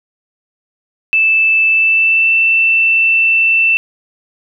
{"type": "tone with pitch glide", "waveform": "sine", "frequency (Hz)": [2637, 2669], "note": ["E7", "E7"], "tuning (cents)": [0, 21], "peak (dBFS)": -8, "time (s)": [1.13, 3.77], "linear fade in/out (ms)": 0, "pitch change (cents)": 21, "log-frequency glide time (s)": [1.67, 2.34], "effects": []}